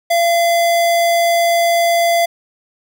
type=tone; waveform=square; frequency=682 Hz; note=F5; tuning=41 cents flat; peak=-12 dBFS; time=0.1-2.26 s; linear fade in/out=10 ms; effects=none